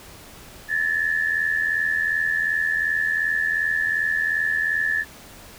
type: tone pair together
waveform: sine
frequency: 1728.3 / 1811 Hz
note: A6 / A6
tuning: -31 / +49 cents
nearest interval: minor second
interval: 80 cents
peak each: -21 / -25 dBFS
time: 0.68-5.05 s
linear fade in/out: 50 ms
effects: pink hiss -44 dBFS RMS until 5.58 s